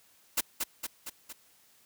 white noise with echo, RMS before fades -27 dBFS, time 0.37-0.41 s, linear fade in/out 10 ms, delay 230 ms, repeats 4, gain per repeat -4 dB, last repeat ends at 1.33 s, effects white hiss -63 dBFS RMS until 1.85 s + high-pass 60 Hz 12 dB/octave

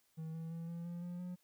triangle tone with pitch steps, 160 / 163.08 / 166.22 / 169.42 / 172.68 / 176 / 179.39 Hz, D#3 / E3 / E3 / E3 / F3 / F3 / F3, +49 / -18 / +15 / +48 / -19 / +14 / +47 cents, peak -39 dBFS, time 0.17-1.36 s, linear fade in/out 20 ms, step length 170 ms, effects white hiss -75 dBFS RMS until 1.43 s

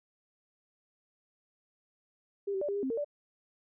sine tone with pitch steps, 399.9 / 384.2 / 585 / 401.2 / 405.2 / 263.9 / 457.7 / 583 Hz, G4 / G4 / D5 / G4 / G#4 / C4 / A#4 / D5, +35 / -35 / -7 / +40 / -43 / +15 / -32 / -13 cents, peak -30 dBFS, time 2.47-3.046 s, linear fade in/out 10 ms, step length 72 ms, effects none

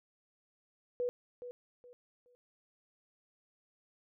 sine tone with echo, 490.2 Hz, B4, 13 cents flat, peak -31 dBFS, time 1-1.09 s, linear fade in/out 0 ms, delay 420 ms, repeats 3, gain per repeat -11 dB, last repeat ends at 2.35 s, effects none

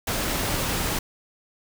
pink noise, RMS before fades -26 dBFS, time 0.07-0.99 s, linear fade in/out 5 ms, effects none

